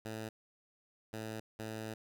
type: tone bursts at uneven times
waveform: 10% pulse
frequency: 110 Hz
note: A2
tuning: in tune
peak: -32 dBFS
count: 3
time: 0.05-0.29 / 1.13-1.4 / 1.59-1.94 s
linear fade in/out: 5 ms
effects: none